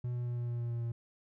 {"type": "tone with pitch steps", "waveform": "triangle", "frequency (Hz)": [122.5, 121.72, 120.95, 120.19, 119.43, 118.67, 117.92, 117.17], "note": ["B2", "B2", "B2", "B2", "A#2", "A#2", "A#2", "A#2"], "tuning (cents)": [-14, -25, -36, -47, 42, 31, 20, 9], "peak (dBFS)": -31, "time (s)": [0.04, 0.92], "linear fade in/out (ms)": 5, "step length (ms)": 110, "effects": []}